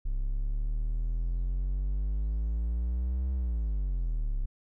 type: exponential two-way sweep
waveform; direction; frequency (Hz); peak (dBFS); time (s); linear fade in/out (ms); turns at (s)
triangle; up then down; 32.7 to 65.4 to 32.7; -25; 0.05-4.46; 10; 3.33
effects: none